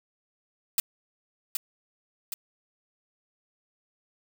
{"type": "noise with echo", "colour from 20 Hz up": "blue", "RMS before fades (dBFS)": -23, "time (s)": [0.78, 0.8], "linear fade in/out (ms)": 2, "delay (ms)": 770, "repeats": 2, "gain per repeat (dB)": -5, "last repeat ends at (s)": 2.34, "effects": []}